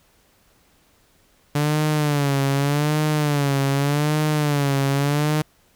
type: tone with vibrato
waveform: sawtooth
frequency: 145.2 Hz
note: D3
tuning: 19 cents flat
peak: -14 dBFS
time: 1.55-5.42 s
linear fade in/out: 5 ms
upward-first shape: sine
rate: 0.84 Hz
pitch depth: 92 cents each way
effects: pink hiss -59 dBFS RMS until 5.75 s